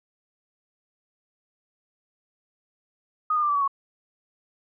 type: tone with pitch steps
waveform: sine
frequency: 1244.5 / 1215.4 / 1186.9 / 1159.1 / 1132 / 1105.5 Hz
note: D#6 / D#6 / D6 / D6 / C#6 / C#6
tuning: 0 / -41 / +18 / -23 / +36 / -5 cents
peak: -20 dBFS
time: 3.3-3.678 s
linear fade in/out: 5 ms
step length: 63 ms
effects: none